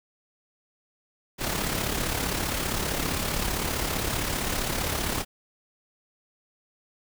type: noise with amplitude modulation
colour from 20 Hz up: pink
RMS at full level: -26 dBFS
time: 1.38-5.25 s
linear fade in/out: 50 ms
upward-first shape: sine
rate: 35.3 Hz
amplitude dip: 50%
effects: none